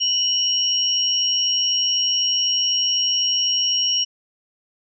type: tone pair together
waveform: sine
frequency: 2960 / 5588 Hz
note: F#7 / F8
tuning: 0 / 0 cents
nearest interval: major seventh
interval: 1100 cents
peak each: -20 dBFS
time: 0-4.05 s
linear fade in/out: 20 ms
effects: none